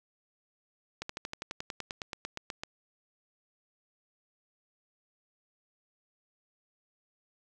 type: slowing click train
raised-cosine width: 0.2 ms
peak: -19 dBFS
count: 17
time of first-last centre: 1.02-2.635 s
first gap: 74 ms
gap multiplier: 1.04
effects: none